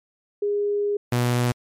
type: tone pair in turn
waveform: sine / sawtooth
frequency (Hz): 410 / 121.89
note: G#4 / B2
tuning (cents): -22 / -22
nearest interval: octave + major sixth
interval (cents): 2100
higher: first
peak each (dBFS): -20 / -15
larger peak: second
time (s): 0.42-0.97 / 1.12-1.52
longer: first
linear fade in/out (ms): 5
effects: MP3 64 kbps